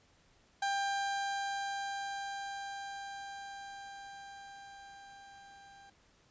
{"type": "tone with level ramp", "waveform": "30% pulse", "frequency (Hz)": 794, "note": "G5", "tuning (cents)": 22, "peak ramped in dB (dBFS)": [-28, -52], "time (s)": [0.62, 5.9], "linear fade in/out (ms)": 5, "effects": ["pink hiss -67 dBFS RMS until 6.3 s", "resampled to 16000 Hz"]}